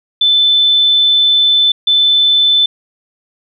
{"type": "tone pair in turn", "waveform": "sine", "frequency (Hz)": [3520, 3520], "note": ["A7", "A7"], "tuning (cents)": [0, 0], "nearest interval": "unison", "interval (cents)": 0, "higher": "neither", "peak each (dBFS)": -7, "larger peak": "neither", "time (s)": [[0.21, 1.72], [1.87, 2.66]], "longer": "first", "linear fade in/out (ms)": 5, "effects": []}